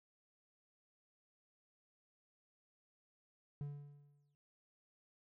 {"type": "tone with exponential decay", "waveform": "triangle", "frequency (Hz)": 144.1, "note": "D3", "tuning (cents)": -33, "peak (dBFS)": -37, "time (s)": [3.61, 4.35], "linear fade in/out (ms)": 0, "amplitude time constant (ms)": 160, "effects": []}